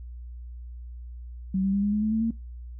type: tone with pitch steps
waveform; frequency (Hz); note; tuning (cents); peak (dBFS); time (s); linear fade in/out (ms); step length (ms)
sine; 189.6 / 194.59 / 199.72 / 205 / 210.4 / 215.9 / 221.6 / 227.4; F#3 / G3 / G3 / G#3 / G#3 / A3 / A3 / A#3; +43 / -12 / +33 / -22 / +23 / -33 / +13 / -43; -22; 1.54-2.308; 5; 96
effects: noise-tail reverb RT60 0.2 s tail -22 dB re dry + added 60 Hz sine -37 dBFS peak until 2.79 s